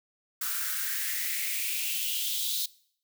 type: noise with high-pass filter sweep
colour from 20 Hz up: blue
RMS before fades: -31 dBFS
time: 0.41-2.66 s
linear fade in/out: 5 ms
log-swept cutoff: 1300 to 3900 Hz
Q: 5
effects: noise-tail reverb RT60 0.6 s tail -21 dB re dry